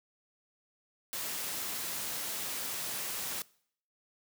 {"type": "noise", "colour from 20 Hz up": "white", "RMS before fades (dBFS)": -37, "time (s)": [1.13, 3.42], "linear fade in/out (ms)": 0, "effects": ["noise-tail reverb RT60 0.6 s tail -22 dB re dry", "high-pass 100 Hz 12 dB/octave"]}